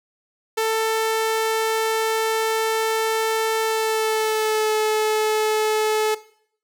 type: tone with pitch glide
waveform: sawtooth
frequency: 443.8 to 431.7 Hz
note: A4 to A4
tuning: +15 to -33 cents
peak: -15 dBFS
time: 0.57-6.15 s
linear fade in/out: 10 ms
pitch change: -48 cents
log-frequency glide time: 3.61-4.72 s
effects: noise-tail reverb RT60 0.6 s tail -17 dB re dry